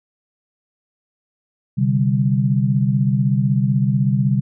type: chord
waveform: sine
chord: C suspended second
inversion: none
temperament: equal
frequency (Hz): 130.81 / 146.83 / 196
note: C3 / D3 / G3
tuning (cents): 0 / 0 / 0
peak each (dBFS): -17 / -20 / -19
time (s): 1.77-4.41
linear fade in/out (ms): 20
effects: none